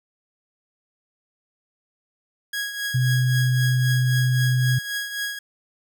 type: tone with tremolo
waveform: sawtooth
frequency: 1653 Hz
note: G#6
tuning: 9 cents flat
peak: -20 dBFS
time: 2.53-5.39 s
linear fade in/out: 5 ms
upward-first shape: triangle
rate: 3.8 Hz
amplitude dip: 65%
type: tone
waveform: sine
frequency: 126.9 Hz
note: B2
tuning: 47 cents sharp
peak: -17 dBFS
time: 2.94-4.79 s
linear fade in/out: 10 ms
effects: none